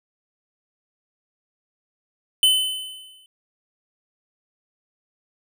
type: tone with exponential decay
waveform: square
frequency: 3034 Hz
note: F#7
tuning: 43 cents sharp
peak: -12 dBFS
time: 2.43-3.26 s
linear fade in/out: 1 ms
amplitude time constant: 180 ms
effects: none